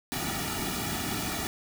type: noise with comb filter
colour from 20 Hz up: pink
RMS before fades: -32 dBFS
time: 0.12-1.47 s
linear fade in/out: 0 ms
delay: 1.9 ms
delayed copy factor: -0.9
effects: none

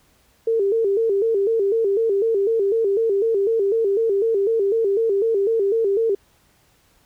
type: tone with vibrato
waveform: sine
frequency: 423.6 Hz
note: G#4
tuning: 34 cents sharp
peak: -16 dBFS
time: 0.47-6.15 s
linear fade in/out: 5 ms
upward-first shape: square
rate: 4 Hz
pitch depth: 120 cents each way
effects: pink hiss -59 dBFS RMS until 7.05 s

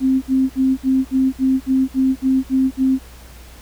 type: tone bursts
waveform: sine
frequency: 263.3 Hz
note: C4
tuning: 11 cents sharp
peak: -12 dBFS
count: 11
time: 0-2.99 s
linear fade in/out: 50 ms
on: 220 ms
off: 57 ms
effects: added 60 Hz sine -39 dBFS peak until 3.61 s + pink hiss -44 dBFS RMS until 3.61 s

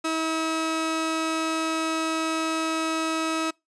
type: tone pair together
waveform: sawtooth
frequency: 321.5 / 643 Hz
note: E4 / E5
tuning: -43 / -43 cents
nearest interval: octave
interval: 1200 cents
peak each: -22 dBFS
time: 0.04-3.51 s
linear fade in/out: 10 ms
effects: noise-tail reverb RT60 0.2 s tail -25 dB re dry + resampled to 22050 Hz

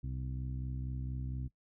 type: harmonic tone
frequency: 64.3 Hz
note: C2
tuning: 30 cents flat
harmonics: 1 / 2 / 3 / 4 / 5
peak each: -39 / -39 / -53 / -49 / -57 dBFS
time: 0.03-1.48 s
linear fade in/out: 10 ms
effects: noise-tail reverb RT60 0.1 s tail -18 dB re dry

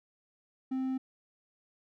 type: tone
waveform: triangle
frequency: 261.6 Hz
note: C4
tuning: in tune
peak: -28 dBFS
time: 0.71-0.98 s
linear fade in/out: 10 ms
effects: none

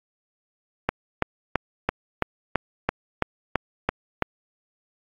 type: click train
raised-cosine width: 0.5 ms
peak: -5 dBFS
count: 11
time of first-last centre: 0.89-4.223 s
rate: 3 Hz
effects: AAC 32 kbps

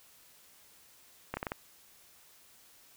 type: clicks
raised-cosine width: 0.5 ms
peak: -19 dBFS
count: 5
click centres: 1.34 / 1.37 / 1.429 / 1.468 / 1.519 s
effects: white hiss -60 dBFS RMS until 2.96 s

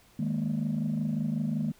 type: chord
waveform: sine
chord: D# suspended fourth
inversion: none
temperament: equal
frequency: 155.56 / 207.7 / 233.1 Hz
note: D#3 / G#3 / A#3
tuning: 0 / 0 / 0 cents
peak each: -30 dBFS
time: 0.19-1.72 s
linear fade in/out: 5 ms
effects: tanh soft clip ceiling -22 dBFS + pink hiss -60 dBFS RMS until 1.79 s

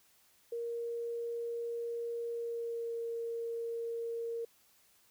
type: tone with pitch glide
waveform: sine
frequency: 468.5 to 463.4 Hz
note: A#4 to A#4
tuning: +9 to -10 cents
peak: -35 dBFS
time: 0.52-4.45 s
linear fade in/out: 5 ms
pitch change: -19 cents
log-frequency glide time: 2.29-2.99 s
effects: white hiss -67 dBFS RMS until 5.1 s

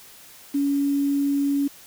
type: tone with quantisation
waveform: sine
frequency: 281.7 Hz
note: C#4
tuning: 28 cents sharp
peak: -19 dBFS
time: 0.54-1.68 s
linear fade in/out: 10 ms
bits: 7
effects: white hiss -47 dBFS RMS until 1.86 s

